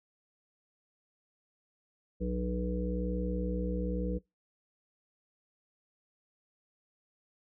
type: harmonic tone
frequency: 61 Hz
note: B1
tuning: 21 cents flat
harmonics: 1 / 3 / 5 / 7 / 8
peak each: -34 / -34 / -40 / -44 / -38 dBFS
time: 2.2-4.19 s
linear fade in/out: 20 ms
effects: noise-tail reverb RT60 0.2 s tail -24 dB re dry